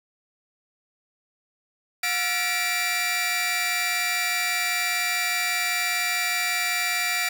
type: tone cluster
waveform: sawtooth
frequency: 719 / 1353 / 1745 / 1925 / 2342 Hz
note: F#5 / E6 / A6 / B6 / D7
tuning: -50 / +45 / -15 / -45 / -5 cents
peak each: -29 / -30 / -31 / -26 / -22 dBFS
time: 2.03-7.29 s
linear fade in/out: 5 ms
effects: none